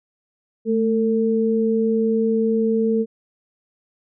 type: tone pair together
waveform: sine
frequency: 220 / 450.5 Hz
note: A3 / A4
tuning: 0 / +41 cents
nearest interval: octave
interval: 1241 cents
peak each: -19 dBFS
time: 0.65-3.06 s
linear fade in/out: 50 ms
effects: none